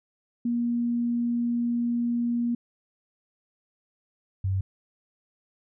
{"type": "tone pair in turn", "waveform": "sine", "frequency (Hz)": [237.7, 95.7], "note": ["A#3", "G2"], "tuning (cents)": [34, -41], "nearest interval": "octave + major third", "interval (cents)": 1575, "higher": "first", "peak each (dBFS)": -23, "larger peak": "neither", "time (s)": [[0.45, 2.55], [4.44, 4.61]], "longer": "first", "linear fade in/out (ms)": 5, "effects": []}